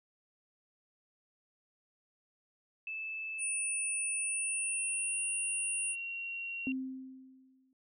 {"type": "tone with pitch glide", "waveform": "sine", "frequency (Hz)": [2625, 2746], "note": ["E7", "F7"], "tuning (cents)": [-8, -30], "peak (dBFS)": -37, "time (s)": [2.87, 6.72], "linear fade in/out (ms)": 2, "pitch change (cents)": 78, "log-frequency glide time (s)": [4.17, 5.22]}
{"type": "tone", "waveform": "sine", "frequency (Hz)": 9397, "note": "D9", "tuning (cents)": 0, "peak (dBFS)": -33, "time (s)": [3.38, 5.96], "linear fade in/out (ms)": 50}
{"type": "tone with exponential decay", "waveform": "sine", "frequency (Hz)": 261.6, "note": "C4", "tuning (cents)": 0, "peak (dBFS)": -30, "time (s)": [6.67, 7.73], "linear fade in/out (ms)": 1, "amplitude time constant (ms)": 230}
{"effects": []}